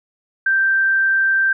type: tone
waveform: sine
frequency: 1568 Hz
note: G6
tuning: in tune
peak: -13 dBFS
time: 0.46-1.53 s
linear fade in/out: 5 ms
effects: none